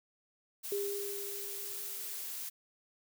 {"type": "noise", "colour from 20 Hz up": "blue", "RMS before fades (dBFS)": -41, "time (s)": [0.63, 2.5], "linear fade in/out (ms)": 20}
{"type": "tone with exponential decay", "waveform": "sine", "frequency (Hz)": 402.9, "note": "G4", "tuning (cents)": 48, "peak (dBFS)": -31, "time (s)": [0.72, 2.47], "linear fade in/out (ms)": 2, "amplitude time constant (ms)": 380}
{"effects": []}